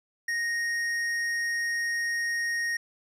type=tone with hard clipping; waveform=sine; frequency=1864.7 Hz; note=A#6; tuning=in tune; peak=-28 dBFS; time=0.28-2.77 s; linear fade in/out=5 ms; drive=9 dB; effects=none